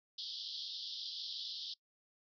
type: band-pass noise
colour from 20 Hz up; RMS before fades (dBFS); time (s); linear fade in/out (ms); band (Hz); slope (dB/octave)
pink; -44; 0.18-1.74; 5; 3200 to 5200; 96
effects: noise-tail reverb RT60 0.1 s tail -22 dB re dry